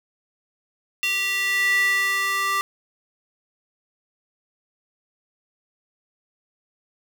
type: tone with high-pass filter sweep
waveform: square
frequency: 392 Hz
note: G4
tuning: in tune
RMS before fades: -22 dBFS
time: 1.03-2.61 s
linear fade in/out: 0 ms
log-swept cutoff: 2600 to 1400 Hz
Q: 5.5
effects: none